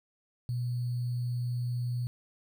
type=tone with sample-and-hold; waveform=sine; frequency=122.2 Hz; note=B2; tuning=18 cents flat; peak=-29 dBFS; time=0.49-2.07 s; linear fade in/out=0 ms; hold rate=4410 Hz; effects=none